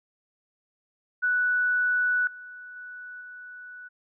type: tone with level steps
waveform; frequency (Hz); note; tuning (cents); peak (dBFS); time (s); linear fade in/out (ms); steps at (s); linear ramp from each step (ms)
sine; 1480; F#6; 0; -21 / -40 / -38 / -40; 1.22-3.89; 20; 2.27 / 2.76 / 3.21; 2
effects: none